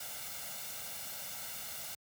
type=noise with comb filter; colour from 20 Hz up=white; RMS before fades=-43 dBFS; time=0-1.95 s; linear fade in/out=5 ms; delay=1.4 ms; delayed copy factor=+0.65; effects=high-pass 80 Hz 12 dB/octave